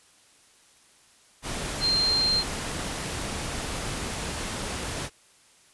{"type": "tone in noise", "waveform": "sine", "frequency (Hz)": 4175, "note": "C8", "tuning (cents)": -5, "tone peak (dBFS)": -21, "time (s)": [1.8, 2.44], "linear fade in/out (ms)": 50, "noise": "pink", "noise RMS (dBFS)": -32, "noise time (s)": [1.42, 5.1], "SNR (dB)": 8, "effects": ["white hiss -58 dBFS RMS until 5.73 s", "resampled to 24000 Hz"]}